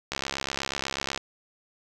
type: click train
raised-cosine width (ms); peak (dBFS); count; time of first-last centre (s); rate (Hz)
0.2; -11; 73; 0.12-1.176; 68.2
effects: none